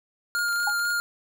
square tone with vibrato, 1412 Hz, F6, 19 cents sharp, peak -24 dBFS, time 0.35-1 s, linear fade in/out 0 ms, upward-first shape triangle, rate 4.1 Hz, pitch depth 17 cents each way
clicks, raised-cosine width 0.2 ms, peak -29 dBFS, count 11, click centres 0.352 / 0.389 / 0.485 / 0.527 / 0.56 / 0.602 / 0.632 / 0.697 / 0.795 / 0.853 / 0.905 s
sine tone with exponential decay, 830.6 Hz, G#5, in tune, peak -21 dBFS, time 0.67-0.76 s, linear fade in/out 5 ms, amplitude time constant 18 ms
effects none

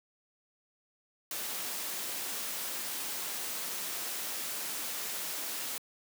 white noise, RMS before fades -37 dBFS, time 1.31-5.78 s, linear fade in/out 2 ms, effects high-pass 200 Hz 12 dB/octave

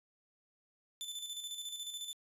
sawtooth tone with tremolo, 3520 Hz, A7, in tune, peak -36 dBFS, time 1.01-2.13 s, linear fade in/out 0 ms, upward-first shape square, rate 14 Hz, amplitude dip 50%, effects resampled to 32000 Hz

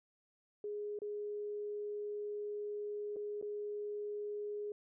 sine tone with dropouts, 415.3 Hz, G#4, in tune, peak -38 dBFS, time 0.64-4.72 s, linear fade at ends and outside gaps 2 ms, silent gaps 0.989-1.018 / 3.161-3.166 / 3.414-3.425 s, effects none

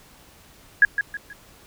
sine tone with echo, 1661.2 Hz, G#6, in tune, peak -9 dBFS, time 0.82-0.85 s, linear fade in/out 2 ms, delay 160 ms, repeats 3, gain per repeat -9 dB, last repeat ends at 1.33 s, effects pink hiss -51 dBFS RMS until 1.66 s

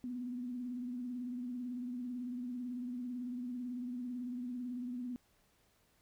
sine tone with vibrato, 246.9 Hz, B3, in tune, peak -38 dBFS, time 0.04-5.16 s, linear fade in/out 0 ms, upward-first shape triangle, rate 18 Hz, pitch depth 63 cents each way, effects pink hiss -72 dBFS RMS until 6.01 s

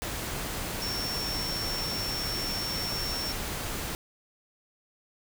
sine tone in noise, 5450 Hz, F8, 43 cents flat, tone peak -32 dBFS, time 0.82-3.32 s, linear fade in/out 0 ms, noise pink, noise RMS -34 dBFS, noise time 0.02-3.95 s, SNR -1 dB, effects none

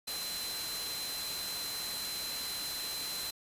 sine tone in noise, 4072 Hz, C8, 48 cents flat, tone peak -38 dBFS, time 0.07-3.31 s, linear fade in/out 10 ms, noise white, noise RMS -39 dBFS, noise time 0.07-3.31 s, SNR -2 dB, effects resampled to 32000 Hz

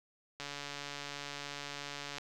click train, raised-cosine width 0.2 ms, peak -24 dBFS, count 256, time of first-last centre 0.4-2.183 s, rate 143 Hz, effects none

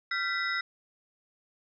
sine tone cluster, 1381 / 1546 / 1982 / 3782 / 5190 Hz, F6 / G6 / B6 / A#7 / E8, -20 / -24 / +6 / +24 / -28 cents, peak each -33 / -37 / -31 / -39 / -40 dBFS, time 0.11-0.61 s, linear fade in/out 5 ms, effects none

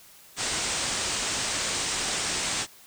white low-pass noise, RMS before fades -29 dBFS, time 0.36-2.67 s, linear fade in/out 50 ms, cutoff 8900 Hz, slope 96 dB/octave, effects white hiss -52 dBFS RMS until 2.86 s

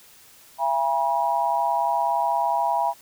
sine tone cluster, 676 / 813 / 964 Hz, E5 / G#5 / B5, +43 / -37 / -42 cents, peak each -26 / -24 / -23 dBFS, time 0.58-2.94 s, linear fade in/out 50 ms, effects white hiss -51 dBFS RMS until 3.01 s

